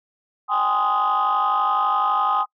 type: chord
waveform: sine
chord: Ab major seventh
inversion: third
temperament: just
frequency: 778.7 / 830.6 / 1038.3 / 1245.9 Hz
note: G5 / Ab5 / C6 / Eb6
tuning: -12 / 0 / -14 / +2 cents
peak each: -24 / -23 / -23 / -19 dBFS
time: 0.48-2.46 s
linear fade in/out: 50 ms
effects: noise-tail reverb RT60 0.1 s tail -26 dB re dry + tanh soft clip ceiling -12 dBFS